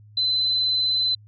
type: tone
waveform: sine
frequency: 4041 Hz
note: B7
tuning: 39 cents sharp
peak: -19 dBFS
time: 0.17-1.15 s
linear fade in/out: 5 ms
effects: added 105 Hz sine -46 dBFS peak until 1.27 s